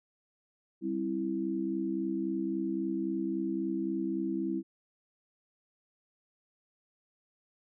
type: chord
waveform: sine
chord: C major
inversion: second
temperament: equal with one note detuned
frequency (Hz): 196 / 265.9 / 329.6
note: G3 / C4 / E4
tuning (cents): 0 / +28 / 0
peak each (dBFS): -36 / -36 / -32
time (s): 0.81-4.63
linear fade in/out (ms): 50
effects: none